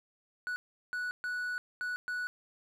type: tone bursts at uneven times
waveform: triangle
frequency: 1475 Hz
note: F#6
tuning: 6 cents flat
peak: -31 dBFS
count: 5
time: 0.47-0.56 / 0.93-1.11 / 1.24-1.58 / 1.81-1.96 / 2.08-2.27 s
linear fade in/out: 0 ms
effects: none